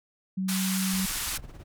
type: tone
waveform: sine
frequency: 188.9 Hz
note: F#3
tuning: 36 cents sharp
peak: -26 dBFS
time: 0.37-1.06 s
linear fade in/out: 10 ms
type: band-pass noise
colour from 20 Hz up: white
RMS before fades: -32 dBFS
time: 0.48-1.38 s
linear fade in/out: 10 ms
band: 870 to 13000 Hz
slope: 24 dB/octave
type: noise with tremolo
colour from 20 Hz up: brown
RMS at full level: -39 dBFS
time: 0.93-1.64 s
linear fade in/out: 10 ms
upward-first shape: sine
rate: 18 Hz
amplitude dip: 70%
effects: none